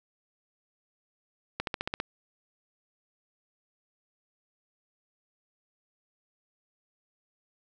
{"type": "accelerating click train", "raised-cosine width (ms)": 0.3, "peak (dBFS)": -14, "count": 7, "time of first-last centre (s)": [1.6, 2.001], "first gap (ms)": 72, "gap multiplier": 0.97, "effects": []}